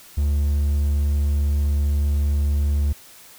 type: tone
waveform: triangle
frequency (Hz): 72.3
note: D2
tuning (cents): -27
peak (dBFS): -15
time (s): 0.17-2.93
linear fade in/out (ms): 10
effects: white hiss -46 dBFS RMS until 3.38 s